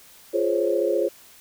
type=chord; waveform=sine; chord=Db major seventh; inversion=first; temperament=just; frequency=346.5 / 415.8 / 519.7 / 554.4 Hz; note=F4 / Ab4 / C5 / Db5; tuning=-14 / +2 / -12 / 0 cents; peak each=-25 dBFS; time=0.33-1.09 s; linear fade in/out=20 ms; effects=white hiss -50 dBFS RMS until 1.4 s

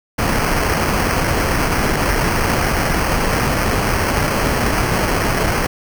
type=noise with sample-and-hold; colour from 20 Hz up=pink; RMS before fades=-17 dBFS; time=0.18-5.67 s; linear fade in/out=10 ms; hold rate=3675 Hz; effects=none

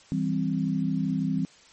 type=chord; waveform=sine; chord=C major; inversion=first; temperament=just; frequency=163.52 / 196.22 / 261.6 Hz; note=E3 / G3 / C4; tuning=-14 / +2 / 0 cents; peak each=-28 dBFS; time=0.12-1.45 s; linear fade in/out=0 ms; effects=white hiss -54 dBFS RMS until 1.72 s + MP3 32 kbps

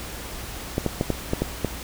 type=clicks; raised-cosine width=2 ms; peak=-8 dBFS; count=7; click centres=0.781 / 0.863 / 1.011 / 1.103 / 1.334 / 1.42 / 1.647 s; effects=added 60 Hz sine -39 dBFS peak until 1.83 s + pink hiss -36 dBFS RMS until 1.83 s

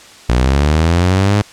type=linear sweep; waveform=sawtooth; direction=up; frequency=58.27 to 105.5 Hz; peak=-6 dBFS; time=0.29-1.42 s; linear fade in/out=5 ms; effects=white hiss -39 dBFS RMS until 1.52 s + low-pass 7000 Hz 12 dB/octave

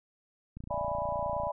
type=click train; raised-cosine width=5 ms; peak=-30 dBFS; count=27; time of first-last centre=0.57-1.47 s; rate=28.9 Hz
type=chord; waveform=sine; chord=E dominant seventh; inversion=third; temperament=equal; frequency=587.3 / 659.3 / 830.6 / 987.8 Hz; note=D5 / E5 / G#5 / B5; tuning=0 / 0 / 0 / 0 cents; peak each=-34 / -37 / -37 / -35 dBFS; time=0.7-1.52 s; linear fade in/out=10 ms
effects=none

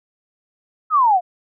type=exponential sweep; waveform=sine; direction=down; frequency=1318.5 to 685 Hz; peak=-11 dBFS; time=0.9-1.21 s; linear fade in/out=50 ms; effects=none

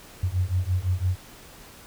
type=beating tone pair; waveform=sine; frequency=88.7 / 94.6 Hz; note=F2 / F#2; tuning=+27 / +39 cents; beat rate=5.9 Hz; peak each=-25 dBFS; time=0.23-1.16 s; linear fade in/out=5 ms; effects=pink hiss -47 dBFS RMS until 1.86 s

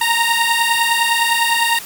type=beating tone pair; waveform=15% pulse; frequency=923 / 932.9 Hz; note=A#5 / A#5; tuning=-17 / +1 cents; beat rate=9.9 Hz; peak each=-10 dBFS; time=0.01-1.79 s; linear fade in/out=5 ms; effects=white hiss -32 dBFS RMS until 1.85 s + MP3 96 kbps

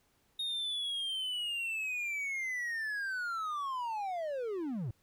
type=linear sweep; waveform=triangle; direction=down; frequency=3729 to 98.1 Hz; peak=-32 dBFS; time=0.39-4.91 s; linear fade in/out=5 ms; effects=pink hiss -72 dBFS RMS until 5.02 s

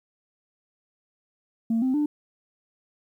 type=tone with pitch steps; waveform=sine; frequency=227.4 / 259.7 / 296.6 Hz; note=A#3 / C4 / D4; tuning=-43 / -13 / +17 cents; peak=-19 dBFS; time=1.7-2.06 s; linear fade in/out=5 ms; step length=120 ms; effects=tanh soft clip ceiling -18 dBFS + 10-bit

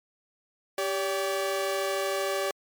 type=tone pair together; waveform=sawtooth; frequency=392.4 / 572 Hz; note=G4 / D5; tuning=+2 / -46 cents; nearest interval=perfect fifth; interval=652 cents; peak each=-26 / -25 dBFS; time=0.78-2.51 s; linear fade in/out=2 ms; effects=MP3 96 kbps

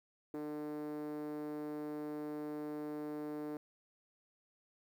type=tone with band-pass filter; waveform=5% pulse; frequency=150 Hz; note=D3; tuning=37 cents sharp; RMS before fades=-42 dBFS; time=0.34-3.57 s; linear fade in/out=2 ms; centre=350 Hz; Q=7.9; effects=11-bit

